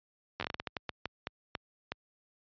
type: slowing click train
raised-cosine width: 0.3 ms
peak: -18 dBFS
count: 15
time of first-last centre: 0.4-1.92 s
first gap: 11 ms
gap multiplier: 1.31
effects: high-pass 60 Hz 12 dB/octave + resampled to 11025 Hz